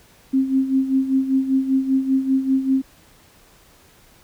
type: tone with tremolo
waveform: sine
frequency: 266 Hz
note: C4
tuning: 29 cents sharp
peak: -13 dBFS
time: 0.33-2.82 s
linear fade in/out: 10 ms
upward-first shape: sine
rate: 5.1 Hz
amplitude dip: 70%
effects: pink hiss -52 dBFS RMS until 4.23 s